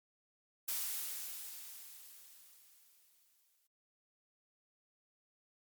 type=noise with exponential decay; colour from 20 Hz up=blue; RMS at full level=-36 dBFS; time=0.68-3.67 s; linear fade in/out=5 ms; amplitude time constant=650 ms; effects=MP3 96 kbps